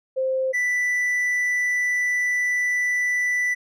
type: tone pair in turn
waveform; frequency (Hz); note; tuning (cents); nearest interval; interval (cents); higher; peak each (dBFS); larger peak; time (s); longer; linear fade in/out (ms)
sine / triangle; 524 / 1978.4; C5 / B6; +2 / +3; octave + major seventh; 2301; second; -20 / -18; second; 0.16-0.53 / 0.53-3.55; second; 20
effects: resampled to 32000 Hz